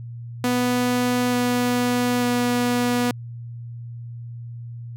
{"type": "tone with pitch steps", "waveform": "sawtooth", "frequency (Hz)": [246.9, 245.3, 243.8], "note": ["B3", "B3", "B3"], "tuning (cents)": [0, -12, -22], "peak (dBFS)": -15, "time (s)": [0.44, 3.11], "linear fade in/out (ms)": 2, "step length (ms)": 890, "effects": ["added 118 Hz sine -32 dBFS peak until 4.96 s"]}